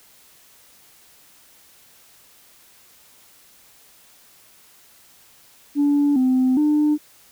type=tone with pitch steps; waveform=sine; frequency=288 / 257.2 / 299.6 Hz; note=D4 / C4 / D4; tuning=-34 / -30 / +35 cents; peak=-13 dBFS; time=5.75-6.98 s; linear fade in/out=50 ms; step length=410 ms; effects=tanh soft clip ceiling -12 dBFS + white hiss -52 dBFS RMS until 7.31 s